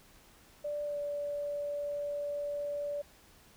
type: tone with pitch glide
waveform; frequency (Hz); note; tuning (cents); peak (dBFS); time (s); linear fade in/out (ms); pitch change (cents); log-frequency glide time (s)
sine; 587.3 to 579.5; D5 to D5; 0 to -23; -33; 0.64-3.02; 10; -23; 0.84-0.98
effects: pink hiss -60 dBFS RMS until 3.56 s